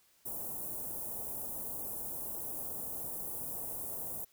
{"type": "band-stop noise", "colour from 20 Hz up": "white", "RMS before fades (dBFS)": -40, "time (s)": [0.25, 4.25], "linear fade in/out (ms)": 10, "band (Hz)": [830, 10000], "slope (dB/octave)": 24, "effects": ["white hiss -68 dBFS RMS until 4.32 s"]}